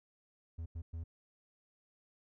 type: tone bursts at uneven times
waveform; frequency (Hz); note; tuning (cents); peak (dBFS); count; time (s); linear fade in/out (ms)
triangle; 82.41; E2; 0; -37; 3; 0.58-0.66 / 0.75-0.82 / 0.93-1.04; 10
effects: none